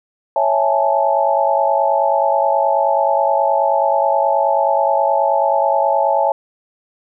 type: chord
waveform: sine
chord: A major seventh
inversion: first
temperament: equal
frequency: 554.4 / 659.3 / 830.6 / 880 Hz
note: C#5 / E5 / G#5 / A5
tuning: 0 / 0 / 0 / 0 cents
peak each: -18 dBFS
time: 0.36-6.32 s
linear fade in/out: 2 ms
effects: none